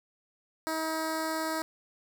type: tone with notch filter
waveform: 10% pulse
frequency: 318.8 Hz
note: D#4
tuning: 42 cents sharp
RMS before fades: -32 dBFS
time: 0.67-1.62 s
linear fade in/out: 0 ms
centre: 2600 Hz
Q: 1.7
effects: none